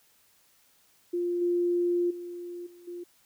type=tone with level steps; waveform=sine; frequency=350 Hz; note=F4; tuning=4 cents sharp; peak=-26 / -23 / -36 / -49 / -36 dBFS; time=1.13-3.04 s; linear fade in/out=10 ms; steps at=1.41 / 2.1 / 2.66 / 2.87 s; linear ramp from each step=10 ms; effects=white hiss -64 dBFS RMS until 3.25 s